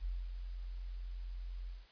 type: tone with ADSR envelope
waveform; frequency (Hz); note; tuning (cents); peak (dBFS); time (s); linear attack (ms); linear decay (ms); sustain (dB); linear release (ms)
sine; 44.23; F1; +23; -34; 0-1.87; 47; 230; -6; 190
effects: white hiss -63 dBFS RMS until 1.91 s + resampled to 11025 Hz